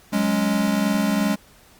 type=chord; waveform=square; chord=F# suspended second; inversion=none; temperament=equal; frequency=185 / 207.7 / 277.2 Hz; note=F#3 / G#3 / C#4; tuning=0 / 0 / 0 cents; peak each=-27 / -21 / -26 dBFS; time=0.12-1.36 s; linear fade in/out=20 ms; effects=pink hiss -52 dBFS RMS until 1.79 s + Opus 48 kbps